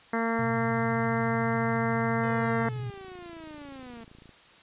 harmonic tone, 228.6 Hz, A#3, 34 cents flat, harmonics 1 / 2 / 3 / 4 / 5 / 6 / 7 / 8 / 9, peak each -29 / -32 / -34 / -35 / -36 / -37 / -37 / -38 / -39 dBFS, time 0.13-2.69 s, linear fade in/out 5 ms
sine tone with vibrato, 123.8 Hz, B2, 5 cents sharp, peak -31 dBFS, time 0.39-2.9 s, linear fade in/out 0 ms, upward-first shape square, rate 14 Hz, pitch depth 72 cents each way
sawtooth linear sweep, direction down, 508 to 223.5 Hz, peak -38 dBFS, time 2.23-4.04 s, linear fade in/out 5 ms
click train, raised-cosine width 3 ms, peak -39 dBFS, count 48, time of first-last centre 2.62-4.293 s, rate 28.1 Hz
effects white hiss -54 dBFS RMS until 4.62 s + resampled to 8000 Hz

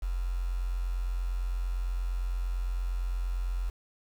sine tone with quantisation, 44.38 Hz, F1, 29 cents sharp, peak -28 dBFS, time 0.02-3.7 s, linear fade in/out 10 ms, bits 8, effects none

